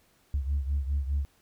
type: beating tone pair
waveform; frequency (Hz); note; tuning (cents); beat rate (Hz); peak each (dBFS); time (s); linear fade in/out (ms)
sine; 69.3 / 74.2; C#2 / D2; 0 / +18; 4.9; -26 / -31; 0.34-1.25; 0
effects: tanh soft clip ceiling -21 dBFS + pink hiss -65 dBFS RMS until 1.41 s